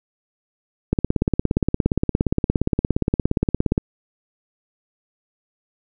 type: click train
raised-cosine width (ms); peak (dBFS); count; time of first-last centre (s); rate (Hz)
3; -4; 50; 0.93-3.779; 17.2
effects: none